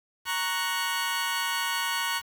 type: chord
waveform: 20% pulse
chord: F# major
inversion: first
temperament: equal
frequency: 932.3 / 1108.7 / 1480 Hz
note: A#5 / C#6 / F#6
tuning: 0 / 0 / 0 cents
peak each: -26 / -27 / -26 dBFS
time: 0.25-2.22 s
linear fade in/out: 50 ms
effects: 8-bit